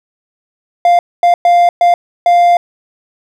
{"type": "tone bursts at uneven times", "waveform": "triangle", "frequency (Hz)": 698.5, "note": "F5", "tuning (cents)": 0, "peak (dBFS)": -3, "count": 5, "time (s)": [[0.85, 0.99], [1.23, 1.34], [1.45, 1.69], [1.81, 1.94], [2.26, 2.57]], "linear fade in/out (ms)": 2, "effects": []}